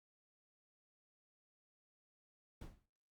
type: noise with exponential decay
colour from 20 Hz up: brown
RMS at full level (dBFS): -44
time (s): 2.61-2.86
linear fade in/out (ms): 5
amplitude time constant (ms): 53
effects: noise-tail reverb RT60 0.4 s tail -20 dB re dry + Opus 48 kbps